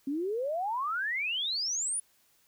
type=exponential sweep; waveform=sine; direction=up; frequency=265.6 to 10050 Hz; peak=-29 dBFS; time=0.07-2 s; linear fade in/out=5 ms; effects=white hiss -67 dBFS RMS until 2.47 s